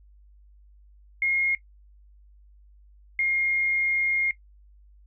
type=tone pair in turn; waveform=sine; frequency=2146 / 2134 Hz; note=C7 / C7; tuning=+43 / +34 cents; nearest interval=unison; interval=9 cents; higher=first; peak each=-21 dBFS; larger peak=neither; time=1.22-1.55 / 3.19-4.31 s; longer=second; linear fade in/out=2 ms; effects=noise-tail reverb RT60 0.1 s tail -17 dB re dry + added 50 Hz sine -51 dBFS peak until 5.06 s